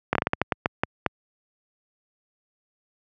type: slowing click train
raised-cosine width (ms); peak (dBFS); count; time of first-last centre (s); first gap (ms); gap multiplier
0.5; -5; 11; 0.13-1.063; 23; 1.29
effects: high-pass 80 Hz 12 dB/octave